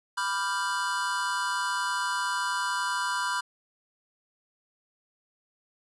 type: chord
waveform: square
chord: G dominant seventh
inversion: first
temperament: equal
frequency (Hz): 987.8 / 1174.7 / 1396.9 / 1568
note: B5 / D6 / F6 / G6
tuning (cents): 0 / 0 / 0 / 0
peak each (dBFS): -31 / -36 / -34 / -34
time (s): 0.17-3.41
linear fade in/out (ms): 10
effects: resampled to 24000 Hz